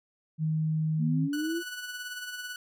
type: tone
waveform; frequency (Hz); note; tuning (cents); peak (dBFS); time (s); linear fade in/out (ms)
sine; 157; D#3; +16; -25; 0.38-1.29; 50
type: linear sweep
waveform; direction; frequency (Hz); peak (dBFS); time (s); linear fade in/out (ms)
sine; up; 220 to 349.2; -28; 0.98-1.63; 50
type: tone with tremolo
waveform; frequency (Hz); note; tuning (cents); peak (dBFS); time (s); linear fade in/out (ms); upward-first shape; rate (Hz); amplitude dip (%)
sawtooth; 1480; F#6; 0; -31; 1.33-2.56; 2; sine; 18; 45
effects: none